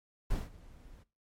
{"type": "noise with ADSR envelope", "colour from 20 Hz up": "brown", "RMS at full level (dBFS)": -31, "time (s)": [0.3, 1.04], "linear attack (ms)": 10, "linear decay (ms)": 180, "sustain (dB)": -22, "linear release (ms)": 21, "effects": ["noise-tail reverb RT60 0.3 s tail -19 dB re dry", "MP3 64 kbps"]}